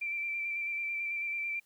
sine tone with vibrato, 2349 Hz, D7, in tune, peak -32 dBFS, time 0.01-1.6 s, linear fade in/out 10 ms, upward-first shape square, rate 9.1 Hz, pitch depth 18 cents each way, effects white hiss -70 dBFS RMS until 1.65 s

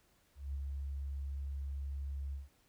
sine tone with ADSR envelope, 69.3 Hz, C#2, in tune, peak -35 dBFS, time 0.35-2.49 s, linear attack 190 ms, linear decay 28 ms, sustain -2 dB, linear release 160 ms, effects pink hiss -71 dBFS RMS until 2.68 s

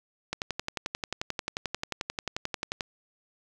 click train, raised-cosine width 0.2 ms, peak -13 dBFS, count 29, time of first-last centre 0.33-2.808 s, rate 11.3 Hz, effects 8-bit

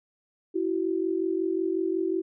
sine tone pair together, 331.5 / 377 Hz, E4 / F#4, +10 / +32 cents, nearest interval major second, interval 222 cents, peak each -27 dBFS, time 0.54-2.22 s, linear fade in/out 20 ms, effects none

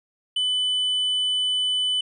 triangle tone, 3000 Hz, F#7, 23 cents sharp, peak -19 dBFS, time 0.36-2.01 s, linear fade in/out 5 ms, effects resampled to 24000 Hz

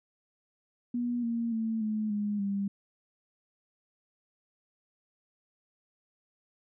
sine tone with pitch steps, 241.6 / 232.4 / 223.6 / 215.1 / 207 / 199.09 Hz, B3 / A#3 / A3 / A3 / G#3 / G3, -38 / -5 / +28 / -39 / -5 / +27 cents, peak -28 dBFS, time 0.94-2.68 s, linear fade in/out 5 ms, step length 290 ms, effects none

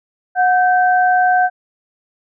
sine tone pair together, 731.2 / 1552 Hz, F#5 / G6, -21 / -18 cents, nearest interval octave + minor second, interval 1303 cents, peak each -11 / -17 dBFS, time 0.35-1.5 s, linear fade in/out 50 ms, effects none

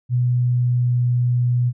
sine tone with pitch glide, 123.47 to 122.62 Hz, B2 to B2, 0 to -12 cents, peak -15 dBFS, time 0.09-1.73 s, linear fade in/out 50 ms, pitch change -12 cents, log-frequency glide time 0.19-1.11 s, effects none

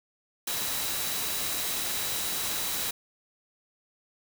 sine tone in noise, 3911 Hz, B7, 18 cents flat, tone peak -39 dBFS, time 0.47-2.91 s, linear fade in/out 5 ms, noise white, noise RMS -31 dBFS, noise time 0.47-2.91 s, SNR -11 dB, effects none

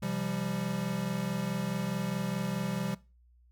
square chord, C suspended fourth, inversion none, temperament equal with one note detuned, 130.81 / 171.32 / 196 Hz, C3 / F3 / G3, 0 / -33 / 0 cents, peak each -38 / -36 / -35 dBFS, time 0.02-2.95 s, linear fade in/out 10 ms, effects noise-tail reverb RT60 0.3 s tail -20 dB re dry + added 60 Hz sine -59 dBFS peak until 3.51 s

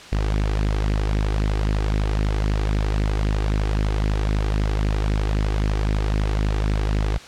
sawtooth tone with flanger, 51.91 Hz, G#1, in tune, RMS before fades -21 dBFS, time 0.12-7.18 s, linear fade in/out 5 ms, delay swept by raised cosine 0.4 to 2.6 ms, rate 3.8 Hz, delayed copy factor +0.55, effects white hiss -40 dBFS RMS until 7.27 s + low-pass 5000 Hz 12 dB/octave

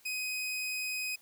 sawtooth tone, 2510 Hz, D#7, 15 cents sharp, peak -30 dBFS, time 0.05-1.16 s, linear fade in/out 10 ms, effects white hiss -62 dBFS RMS until 1.21 s

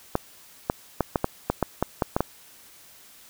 clicks, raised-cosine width 1 ms, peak -7 dBFS, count 11, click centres 0.154 / 0.699 / 1.007 / 1.158 / 1.244 / 1.5 / 1.627 / 1.826 / 2.022 / 2.165 / 2.206 s, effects white hiss -51 dBFS RMS until 3.29 s

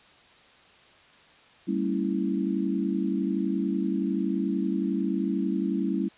sine chord, G diminished seventh, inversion none, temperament equal with one note detuned, 196 / 227.1 / 277.2 / 329.6 Hz, G3 / Bb3 / Db4 / Fb4, 0 / -45 / 0 / 0 cents, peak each -28 / -32 / -30 / -30 dBFS, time 1.67-6.09 s, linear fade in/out 20 ms, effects white hiss -55 dBFS RMS until 6.17 s + resampled to 8000 Hz

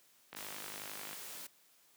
click train, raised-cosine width 0.3 ms, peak -29 dBFS, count 42, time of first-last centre 0.33-1.131 s, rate 51.2 Hz
white noise, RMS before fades -47 dBFS, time 0.36-1.47 s, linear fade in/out 5 ms
effects white hiss -67 dBFS RMS until 1.96 s + high-pass 150 Hz 12 dB/octave

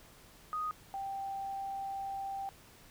sine tone pair in turn, 1244.5 / 784 Hz, D#6 / G5, 0 / 0 cents, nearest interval minor sixth, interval 800 cents, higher first, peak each -33 / -36 dBFS, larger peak first, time 0.53-0.71 / 0.94-2.49 s, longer second, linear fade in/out 0 ms, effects pink hiss -58 dBFS RMS until 2.9 s

